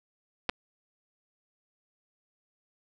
clicks, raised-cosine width 0.3 ms, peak -12 dBFS, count 2, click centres 0.492 / 0.496 s, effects none

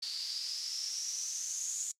white noise with band-pass filter sweep, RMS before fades -38 dBFS, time 0.02-1.92 s, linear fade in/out 10 ms, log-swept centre 4500 to 7000 Hz, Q 10, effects noise-tail reverb RT60 0.1 s tail -21 dB re dry + low-pass 12000 Hz 12 dB/octave

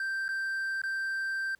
triangle tone with dropouts, 1568 Hz, G6, in tune, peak -28 dBFS, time 0-1.55 s, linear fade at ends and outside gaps 2 ms, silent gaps 0.282-0.289 / 0.818-0.836 s, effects pink hiss -69 dBFS RMS until 1.59 s

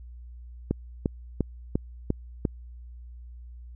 click train, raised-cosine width 3 ms, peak -11 dBFS, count 6, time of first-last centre 0.71-2.452 s, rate 2.87 Hz, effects added 60 Hz sine -41 dBFS peak until 3.75 s

